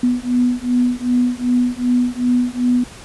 sine beating tone pair, 245.3 / 247.9 Hz, B3 / B3, -12 / +7 cents, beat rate 2.6 Hz, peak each -17 dBFS, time 0.03-2.84 s, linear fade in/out 5 ms, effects pink hiss -38 dBFS RMS until 3.04 s + resampled to 24000 Hz

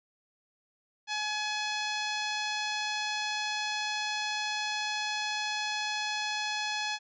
10% pulse tone, 846 Hz, G#5, 32 cents sharp, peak -22 dBFS, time 1.07-6.99 s, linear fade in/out 50 ms, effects resampled to 16000 Hz

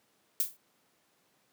violet noise with exponential decay, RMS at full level -25 dBFS, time 0.4-0.57 s, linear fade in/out 1 ms, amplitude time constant 36 ms, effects pink hiss -70 dBFS RMS until 1.52 s + high-pass 200 Hz 12 dB/octave

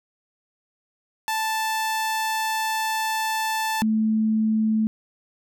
sawtooth / sine tone pair in turn, 880 / 218.6 Hz, A5 / A3, 0 / -11 cents, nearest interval 2 octaves, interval 2411 cents, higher first, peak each -19 / -18 dBFS, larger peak second, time 1.28-3.82 / 3.82-4.87 s, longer first, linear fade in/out 0 ms, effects none

